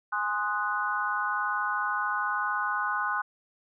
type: chord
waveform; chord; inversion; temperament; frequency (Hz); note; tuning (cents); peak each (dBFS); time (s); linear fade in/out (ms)
sine; Ab dominant seventh; none; equal; 830.6 / 1046.5 / 1244.5 / 1480; Ab5 / C6 / Eb6 / Gb6; 0 / 0 / 0 / 0; -34 / -32 / -32 / -30; 0.12-3.22; 10
effects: none